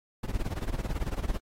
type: noise with tremolo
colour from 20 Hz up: brown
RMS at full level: -28 dBFS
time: 0.23-1.39 s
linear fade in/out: 5 ms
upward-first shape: sine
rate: 18 Hz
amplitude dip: 90%
effects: AAC 48 kbps